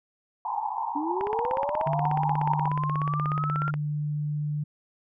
pink band-pass noise, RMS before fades -30 dBFS, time 0.45-2.68 s, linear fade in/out 2 ms, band 820 to 960 Hz, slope 96 dB/octave
sine linear sweep, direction up, 281.6 to 1395 Hz, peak -28 dBFS, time 0.95-3.71 s, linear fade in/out 10 ms
click train, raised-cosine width 0.5 ms, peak -19 dBFS, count 43, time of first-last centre 1.21-3.74 s, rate 16.6 Hz
sine tone with pitch glide, 150 to 148.71 Hz, D3 to D3, +37 to +22 cents, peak -26 dBFS, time 1.86-4.64 s, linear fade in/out 10 ms, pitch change -15 cents, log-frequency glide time 2.08-3.85 s
effects none

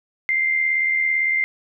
sine tone with amplitude modulation, 2093 Hz, C7, in tune, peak -15 dBFS, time 0.29-1.44 s, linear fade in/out 0 ms, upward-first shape sine, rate 77.8 Hz, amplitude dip 45%, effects none

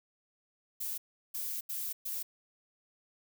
violet noise bursts at uneven times, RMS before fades -37 dBFS, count 4, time 0.8-0.98 / 1.34-1.61 / 1.69-1.93 / 2.05-2.23 s, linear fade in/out 10 ms, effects none

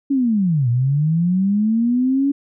sine linear two-way sweep, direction down then up, 283.9 to 116.54 to 283.9 Hz, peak -14 dBFS, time 0.1-2.32 s, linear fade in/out 10 ms, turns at 0.69 s, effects none

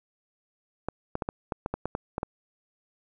clicks, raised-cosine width 1 ms, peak -15 dBFS, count 11, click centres 0.886 / 1.154 / 1.222 / 1.289 / 1.522 / 1.661 / 1.74 / 1.856 / 1.951 / 2.181 / 2.231 s, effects none

